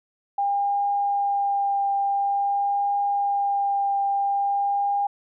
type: tone with vibrato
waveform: sine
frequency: 802 Hz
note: G5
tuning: 39 cents sharp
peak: -20 dBFS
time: 0.38-5.07 s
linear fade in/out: 5 ms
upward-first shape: triangle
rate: 0.48 Hz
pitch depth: 13 cents each way
effects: none